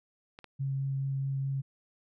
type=clicks; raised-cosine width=0.3 ms; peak=-30 dBFS; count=2; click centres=0.389 / 0.443 s
type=tone with vibrato; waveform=sine; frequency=136.2 Hz; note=C#3; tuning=30 cents flat; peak=-29 dBFS; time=0.59-1.62 s; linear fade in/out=20 ms; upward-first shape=triangle; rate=4.7 Hz; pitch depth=9 cents each way
effects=none